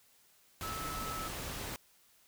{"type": "tone in noise", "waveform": "sine", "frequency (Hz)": 1304, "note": "E6", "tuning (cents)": -19, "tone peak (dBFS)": -40, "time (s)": [0.63, 1.28], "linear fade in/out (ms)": 0, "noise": "pink", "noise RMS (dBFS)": -41, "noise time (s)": [0.61, 1.76], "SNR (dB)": -2, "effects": ["white hiss -66 dBFS RMS until 2.27 s"]}